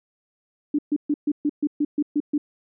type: tone bursts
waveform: sine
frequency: 294.4 Hz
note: D4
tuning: 4 cents sharp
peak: -18 dBFS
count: 10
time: 0.74-2.38 s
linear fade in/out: 5 ms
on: 47 ms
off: 130 ms
effects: none